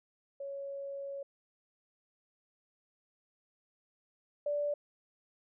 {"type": "tone pair in turn", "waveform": "sine", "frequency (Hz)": [556, 583.3], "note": ["C#5", "D5"], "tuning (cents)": [5, -12], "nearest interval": "minor second", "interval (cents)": 83, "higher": "second", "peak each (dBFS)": [-38, -30], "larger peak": "second", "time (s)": [[0.4, 1.23], [4.46, 4.74]], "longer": "first", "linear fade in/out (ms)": 5, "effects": []}